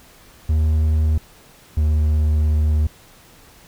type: tone pair in turn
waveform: triangle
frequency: 77.78 / 76.36 Hz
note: D#2 / D#2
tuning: 0 / -32 cents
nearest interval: unison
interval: 32 cents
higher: first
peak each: -12 dBFS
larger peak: neither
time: 0.49-1.18 / 1.77-2.87 s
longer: second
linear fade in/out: 5 ms
effects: pink hiss -48 dBFS RMS until 3.67 s